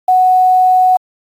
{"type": "tone with quantisation", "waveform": "sine", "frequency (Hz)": 740, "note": "F#5", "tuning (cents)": 0, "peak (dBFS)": -6, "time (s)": [0.08, 0.97], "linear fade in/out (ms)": 5, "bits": 6, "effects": ["AAC 48 kbps"]}